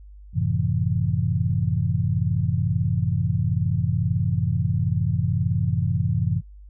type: chord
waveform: sine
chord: F# half-diminished seventh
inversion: none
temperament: just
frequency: 92.5 / 111 / 133.2 / 166.5 Hz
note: F#2 / A2 / C3 / E3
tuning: 0 / +16 / +31 / +18 cents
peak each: -25 / -25 / -25 / -26 dBFS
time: 0.33-6.42 s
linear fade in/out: 50 ms
effects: noise-tail reverb RT60 0.1 s tail -25 dB re dry + added 50 Hz sine -41 dBFS peak until 6.69 s